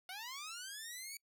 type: linear sweep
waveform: 10% pulse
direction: up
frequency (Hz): 716 to 2285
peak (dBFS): -36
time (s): 0.09-1.17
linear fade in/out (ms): 2
effects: noise-tail reverb RT60 0.1 s tail -26 dB re dry